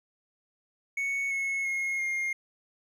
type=tone with pitch steps; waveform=triangle; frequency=2217 / 2186 / 2156 / 2127 Hz; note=C#7 / C#7 / C#7 / C7; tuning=0 / -25 / -49 / +28 cents; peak=-26 dBFS; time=0.97-2.33 s; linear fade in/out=5 ms; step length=340 ms; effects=none